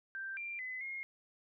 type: tone with pitch steps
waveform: sine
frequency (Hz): 1570 / 2375 / 2022 / 2144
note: G6 / D7 / B6 / C7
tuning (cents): +2 / +19 / +40 / +42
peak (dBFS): -39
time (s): 0.15-1.03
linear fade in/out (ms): 0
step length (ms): 220
effects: none